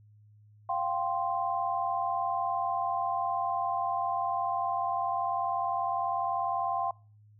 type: chord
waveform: sine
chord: F suspended second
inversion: none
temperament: equal with one note detuned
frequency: 698.5 / 778.6 / 1046.5 Hz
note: F5 / G5 / C6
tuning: 0 / -12 / 0 cents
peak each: -32 dBFS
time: 0.69-6.91 s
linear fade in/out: 5 ms
effects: noise-tail reverb RT60 0.4 s tail -24 dB re dry + added 105 Hz sine -55 dBFS peak until 7.39 s